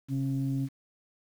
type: tone pair together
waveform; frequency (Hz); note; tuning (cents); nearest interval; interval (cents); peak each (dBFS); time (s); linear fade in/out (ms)
sine; 134.6 / 271.9; C3 / C#4; +49 / -33; octave; 1218; -28 / -30; 0.08-0.69; 50
effects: tanh soft clip ceiling -21 dBFS + 9-bit